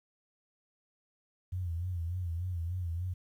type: tone with vibrato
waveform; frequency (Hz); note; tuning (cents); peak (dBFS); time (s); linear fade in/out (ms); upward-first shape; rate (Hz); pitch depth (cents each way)
sine; 87.31; F2; 0; -32; 1.52-3.14; 10; sine; 3.4; 94
effects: 11-bit